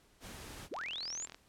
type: noise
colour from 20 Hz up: pink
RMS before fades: -48 dBFS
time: 0.2-0.69 s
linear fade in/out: 50 ms
type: linear sweep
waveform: sine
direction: up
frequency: 190 to 7459 Hz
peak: -38 dBFS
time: 0.71-1.26 s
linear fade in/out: 10 ms
type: click train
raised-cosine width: 0.2 ms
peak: -30 dBFS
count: 26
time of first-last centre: 0.74-1.345 s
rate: 41.3 Hz
effects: pink hiss -67 dBFS RMS until 1.48 s + low-pass 12000 Hz 12 dB/octave